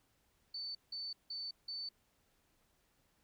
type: tone bursts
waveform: sine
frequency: 4520 Hz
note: C#8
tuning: 33 cents sharp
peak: -40 dBFS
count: 4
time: 0.54-1.89 s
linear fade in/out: 5 ms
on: 210 ms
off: 170 ms
effects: pink hiss -75 dBFS RMS until 3.23 s